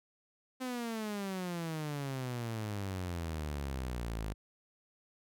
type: exponential sweep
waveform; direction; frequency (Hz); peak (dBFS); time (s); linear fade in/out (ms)
sawtooth; down; 260.2 to 51.4; -32; 0.6-4.34; 20
effects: none